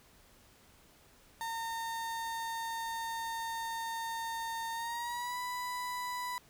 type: tone with pitch glide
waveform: 35% pulse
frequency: 913 to 989.9 Hz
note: A#5 to B5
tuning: -36 to +4 cents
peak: -34 dBFS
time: 1.41-6.38 s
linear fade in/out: 0 ms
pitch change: +140 cents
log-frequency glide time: 4.72-5.38 s
effects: pink hiss -62 dBFS RMS until 6.49 s